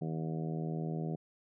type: harmonic tone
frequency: 79.9 Hz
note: D#2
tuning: 47 cents sharp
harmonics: 2 / 3 / 4 / 5 / 6 / 7 / 8 / 9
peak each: -35 / -43 / -44 / -44 / -49 / -51 / -51 / -49 dBFS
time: 0.01-1.16 s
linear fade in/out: 10 ms
effects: none